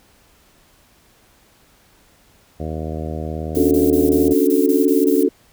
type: harmonic tone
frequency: 78.6 Hz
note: D#2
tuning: 18 cents sharp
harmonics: 1 / 2 / 3 / 4 / 5 / 6 / 7 / 8 / 9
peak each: -27 / -30 / -32 / -33 / -34 / -35 / -35 / -36 / -37 dBFS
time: 2.59-4.34 s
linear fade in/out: 20 ms
type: noise bursts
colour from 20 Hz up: violet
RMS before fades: -30 dBFS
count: 9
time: 3.55-5.23 s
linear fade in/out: 0 ms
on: 160 ms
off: 30 ms
type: chord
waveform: sine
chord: D major seventh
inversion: third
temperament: just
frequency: 275.3 / 293.7 / 367.1 / 440.5 Hz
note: C#4 / D4 / F#4 / A4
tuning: -12 / 0 / -14 / +2 cents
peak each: -18 dBFS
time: 3.56-5.29 s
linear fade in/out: 10 ms
effects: pink hiss -54 dBFS RMS until 5.52 s